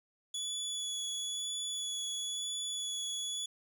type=tone with vibrato; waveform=25% pulse; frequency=3409 Hz; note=G#7; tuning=45 cents sharp; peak=-31 dBFS; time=0.34-3.46 s; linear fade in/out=5 ms; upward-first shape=sine; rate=1 Hz; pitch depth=14 cents each way; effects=none